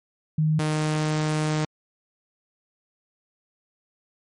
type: tone pair in turn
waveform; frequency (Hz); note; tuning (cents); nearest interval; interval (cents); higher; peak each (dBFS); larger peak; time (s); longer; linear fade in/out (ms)
sine / sawtooth; 155.4 / 153.97; D#3 / D#3; -2 / -18; unison; 16; first; -18; neither; 0.38-0.59 / 0.59-1.65; second; 5
effects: MP3 48 kbps